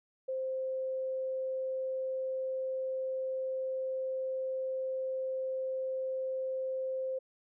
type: tone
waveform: sine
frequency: 523.3 Hz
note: C5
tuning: in tune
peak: -32 dBFS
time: 0.28-7.19 s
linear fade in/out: 10 ms
effects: none